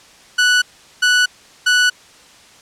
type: tone bursts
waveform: sawtooth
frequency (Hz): 1480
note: F#6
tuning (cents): 0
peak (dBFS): -7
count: 3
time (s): 0.38-1.9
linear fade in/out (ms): 10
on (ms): 240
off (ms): 400
effects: white hiss -45 dBFS RMS until 2.61 s + low-pass 7000 Hz 12 dB/octave